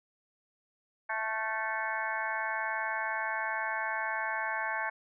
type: harmonic tone with a mistuned harmonic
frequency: 219.7 Hz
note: A3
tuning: 2 cents flat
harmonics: 3 / 4 / 5 / 6 / 7 / 8 / 9 / 10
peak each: -41 / -36 / -40 / -48 / -36 / -37 / -49 / -41 dBFS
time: 1.09-4.9 s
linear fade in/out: 10 ms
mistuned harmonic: 6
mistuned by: +100 cents
effects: none